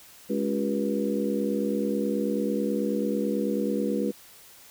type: harmonic tone with a mistuned harmonic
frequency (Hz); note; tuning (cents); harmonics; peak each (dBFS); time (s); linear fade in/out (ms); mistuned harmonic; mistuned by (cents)
69.2; C#2; -2; 3 / 4 / 5 / 6 / 7; -28 / -30 / -33 / -34 / -30; 0.29-4.12; 20; 6; -85
effects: white hiss -51 dBFS RMS until 4.7 s